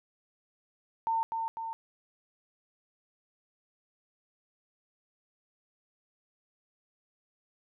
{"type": "tone with echo", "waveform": "sine", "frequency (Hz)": 905, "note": "A5", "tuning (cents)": 48, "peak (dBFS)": -26, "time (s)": [1.07, 1.23], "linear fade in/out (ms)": 0, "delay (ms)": 250, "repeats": 2, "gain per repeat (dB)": -4, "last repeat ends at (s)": 1.73, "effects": []}